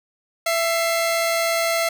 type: tone pair together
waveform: sawtooth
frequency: 667 / 2118 Hz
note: E5 / C7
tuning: +20 / +21 cents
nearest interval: octave + minor sixth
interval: 2001 cents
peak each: -16 / -22 dBFS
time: 0.46-1.89 s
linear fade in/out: 5 ms
effects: none